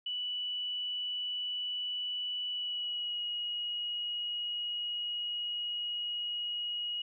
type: tone with pitch glide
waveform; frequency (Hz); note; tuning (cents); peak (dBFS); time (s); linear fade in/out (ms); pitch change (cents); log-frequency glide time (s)
sine; 2960 to 2896; F#7 to F#7; 0 to -38; -33; 0.06-7.02; 5; -38; 2.49-3.22
effects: none